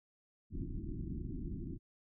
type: low-pass noise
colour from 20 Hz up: pink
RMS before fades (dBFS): -41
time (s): 0.5-1.79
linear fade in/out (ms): 50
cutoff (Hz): 360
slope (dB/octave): 96
effects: none